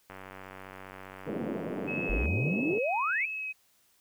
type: click train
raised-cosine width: 0.5 ms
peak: -29 dBFS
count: 206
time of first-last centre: 0.1-2.256 s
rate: 95.1 Hz
type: band-pass noise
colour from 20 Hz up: pink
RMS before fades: -35 dBFS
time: 1.26-2.79 s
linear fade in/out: 10 ms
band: 170 to 550 Hz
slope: 24 dB/octave
type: tone with vibrato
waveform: sine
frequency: 2556 Hz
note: D#7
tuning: 46 cents sharp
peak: -33 dBFS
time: 1.87-3.53 s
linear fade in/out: 20 ms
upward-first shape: sine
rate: 1.6 Hz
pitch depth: 19 cents each way
type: exponential sweep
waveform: sine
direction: up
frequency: 39.4 to 2489 Hz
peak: -27 dBFS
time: 2.09-3.26 s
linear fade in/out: 10 ms
effects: white hiss -67 dBFS RMS until 4 s

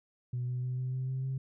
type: tone with pitch steps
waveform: sine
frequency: 123.47 / 124.98 / 126.5 / 128.05 / 129.61 / 131.19 / 132.79 Hz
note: B2 / B2 / B2 / C3 / C3 / C3 / C3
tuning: 0 / +21 / +42 / -37 / -16 / +5 / +26 cents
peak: -30 dBFS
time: 0.33-1.38 s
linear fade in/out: 5 ms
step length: 150 ms
effects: tanh soft clip ceiling -28 dBFS

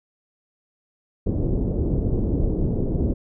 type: low-pass noise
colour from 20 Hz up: pink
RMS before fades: -22 dBFS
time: 1.26-3.14 s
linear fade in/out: 10 ms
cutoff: 440 Hz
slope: 24 dB/octave
effects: none

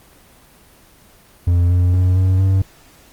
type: tone with pitch steps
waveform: triangle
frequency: 87.31 / 89.3 / 91.33 / 93.41 / 95.54 Hz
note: F2 / F2 / F#2 / F#2 / G2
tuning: 0 / +39 / -22 / +17 / -44 cents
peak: -9 dBFS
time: 1.47-2.62 s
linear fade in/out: 5 ms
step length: 230 ms
effects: pink hiss -48 dBFS RMS until 3.12 s + Opus 24 kbps

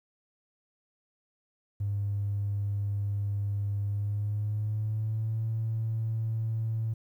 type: tone with pitch glide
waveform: triangle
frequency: 101.3 to 111.75 Hz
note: G#2 to A2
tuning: -43 to +27 cents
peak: -24 dBFS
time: 1.8-6.94 s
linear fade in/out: 10 ms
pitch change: +170 cents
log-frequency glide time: 3.85-5.45 s
effects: tanh soft clip ceiling -25 dBFS + 11-bit

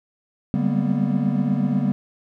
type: tone cluster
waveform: triangle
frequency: 144.5 / 192.4 / 200.6 / 232.6 / 248.8 Hz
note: D3 / G3 / G3 / A#3 / B3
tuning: -28 / -32 / +40 / -4 / +13 cents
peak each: -23 dBFS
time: 0.54-1.92 s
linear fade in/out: 0 ms
effects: none

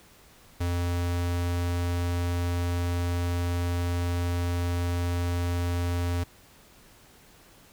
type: tone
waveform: square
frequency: 87.31 Hz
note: F2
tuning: in tune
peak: -26 dBFS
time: 0.6-6.24 s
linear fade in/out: 10 ms
effects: pink hiss -55 dBFS RMS until 7.72 s

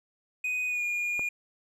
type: tone with pitch glide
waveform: triangle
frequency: 2494 to 2429 Hz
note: D#7 to D#7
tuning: +3 to -42 cents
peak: -26 dBFS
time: 0.44-1.29 s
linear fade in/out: 5 ms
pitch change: -45 cents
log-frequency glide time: 0.67-0.83 s
type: click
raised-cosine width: 1 ms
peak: -25 dBFS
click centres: 1.194 s
effects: none

